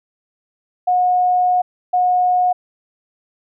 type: tone bursts at uneven times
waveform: sine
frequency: 725 Hz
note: F#5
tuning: 35 cents flat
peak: -12 dBFS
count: 2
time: 0.87-1.62 / 1.93-2.53 s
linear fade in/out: 10 ms
effects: none